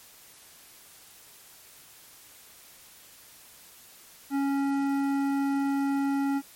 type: tone with hard clipping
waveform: triangle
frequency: 277.2 Hz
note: C#4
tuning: in tune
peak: -26 dBFS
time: 4.3-6.42 s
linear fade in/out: 50 ms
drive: 16 dB
effects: white hiss -52 dBFS RMS until 6.55 s + MP3 64 kbps